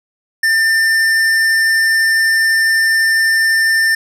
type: tone with hard clipping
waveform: triangle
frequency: 1794 Hz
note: A6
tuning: 33 cents sharp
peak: -12 dBFS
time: 0.43-3.95 s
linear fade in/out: 5 ms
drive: 16 dB
effects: none